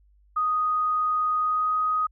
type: tone with pitch glide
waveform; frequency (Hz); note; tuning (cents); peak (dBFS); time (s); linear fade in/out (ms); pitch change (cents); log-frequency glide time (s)
sine; 1244.5 to 1252.4; D#6 to D#6; 0 to +11; -21; 0.36-2.07; 10; +11; 1.4-1.74
effects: added 50 Hz sine -56 dBFS peak until 2.11 s